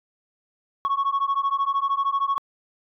sine beating tone pair, 1100 / 1113 Hz, C#6 / C#6, -14 / +7 cents, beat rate 13 Hz, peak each -22 dBFS, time 0.85-2.38 s, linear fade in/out 0 ms, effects tanh soft clip ceiling -17 dBFS

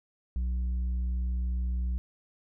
triangle tone with tanh clipping, 61.4 Hz, B1, 9 cents flat, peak -28 dBFS, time 0.36-1.98 s, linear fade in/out 0 ms, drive 9 dB, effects none

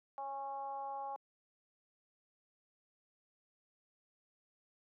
sine tone with frequency modulation, 824 Hz, G#5, 14 cents flat, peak -39 dBFS, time 0.18-1.16 s, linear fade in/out 0 ms, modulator 272 Hz, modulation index 0.71, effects high-pass 400 Hz 12 dB/octave

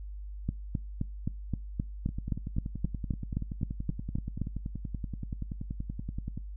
two click trains, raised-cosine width 5 ms, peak -17 / -23 dBFS, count 16 / 46, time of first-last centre 0.49-4.417 / 2.09-6.376 s, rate 3.82 / 10.5 Hz, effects noise-tail reverb RT60 0.3 s tail -25 dB re dry + added 50 Hz sine -38 dBFS peak until 6.56 s

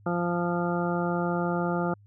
harmonic tone, 174 Hz, F3, 6 cents flat, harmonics 1 / 2 / 3 / 4 / 5 / 7 / 8, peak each -28 / -31 / -33 / -34 / -35 / -36 / -37 dBFS, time 0.06-1.94 s, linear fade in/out 5 ms, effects added 102 Hz sine -52 dBFS peak until 2.06 s

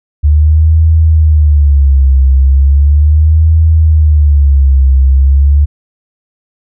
sine tone with vibrato, 73 Hz, D2, 10 cents flat, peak -3 dBFS, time 0.23-5.66 s, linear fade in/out 20 ms, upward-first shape sine, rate 0.37 Hz, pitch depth 160 cents each way, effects none

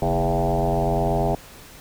sine tone with frequency modulation, 408.3 Hz, G#4, 29 cents flat, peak -18 dBFS, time 0.02-1.35 s, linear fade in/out 2 ms, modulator 88.4 Hz, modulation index 4.4, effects pink hiss -44 dBFS RMS until 1.8 s

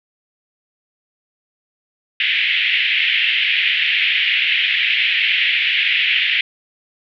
white band-pass noise, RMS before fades -17 dBFS, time 2.2-6.41 s, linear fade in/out 2 ms, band 1900 to 3200 Hz, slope 48 dB/octave, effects none

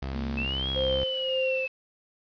sawtooth tone with vibrato, 66.7 Hz, C2, 34 cents sharp, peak -27 dBFS, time 0.02-1.04 s, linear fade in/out 5 ms, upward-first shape sine, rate 4.4 Hz, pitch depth 13 cents each way
sine tone, 227.8 Hz, A#3, 40 cents flat, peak -32 dBFS, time 0.12-0.47 s, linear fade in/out 50 ms
sine exponential two-way sweep, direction up then down, 2584 to 3326 to 2602 Hz, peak -29 dBFS, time 0.37-1.68 s, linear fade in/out 10 ms, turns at 0.69 s
sine tone with tremolo, 523.3 Hz, C5, in tune, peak -24 dBFS, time 0.75-1.67 s, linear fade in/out 20 ms, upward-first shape sine, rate 1.8 Hz, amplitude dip 60%
effects resampled to 11025 Hz + 8-bit

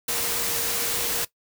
sine tone in noise, 470 Hz, A#4, 14 cents sharp, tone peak -37 dBFS, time 0.08-1.25 s, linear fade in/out 5 ms, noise white, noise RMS -26 dBFS, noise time 0.08-1.25 s, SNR -14 dB, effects noise-tail reverb RT60 0.1 s tail -18 dB re dry

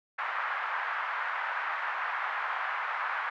white band-pass noise, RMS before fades -33 dBFS, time 0.18-3.3 s, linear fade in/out 10 ms, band 870 to 1700 Hz, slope 24 dB/octave, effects none

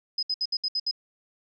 sine tone bursts, 5040 Hz, D#8, 21 cents sharp, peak -24 dBFS, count 7, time 0.18-0.912 s, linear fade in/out 5 ms, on 48 ms, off 66 ms, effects none

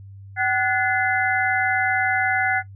sine tone cluster, 760 / 1468 / 1713 / 2052 Hz, F#5 / F#6 / A6 / C7, +46 / -14 / -47 / -34 cents, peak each -23 dBFS, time 0.36-2.63 s, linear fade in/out 50 ms, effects noise-tail reverb RT60 0.1 s tail -17 dB re dry + added 98 Hz sine -38 dBFS peak until 2.75 s

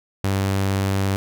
sawtooth tone, 97.4 Hz, G2, 11 cents flat, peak -15 dBFS, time 0.24-1.16 s, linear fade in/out 0 ms, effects none

